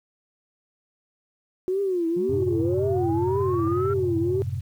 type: tone with vibrato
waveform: sine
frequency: 362.3 Hz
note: F#4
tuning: 36 cents flat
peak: -21 dBFS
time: 1.68-4.42 s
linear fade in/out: 0 ms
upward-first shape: triangle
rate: 1.9 Hz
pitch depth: 190 cents each way
type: linear sweep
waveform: sine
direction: up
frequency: 164.81 to 1373 Hz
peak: -29 dBFS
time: 2.16-3.94 s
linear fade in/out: 10 ms
type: chord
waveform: sine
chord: F# diminished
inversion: none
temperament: equal with one note detuned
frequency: 92.5 / 108.49 / 130.81 Hz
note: F#2 / A2 / C3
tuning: 0 / -24 / 0 cents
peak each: -29 / -31 / -30 dBFS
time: 2.29-4.61 s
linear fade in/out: 10 ms
effects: tanh soft clip ceiling -12 dBFS + 9-bit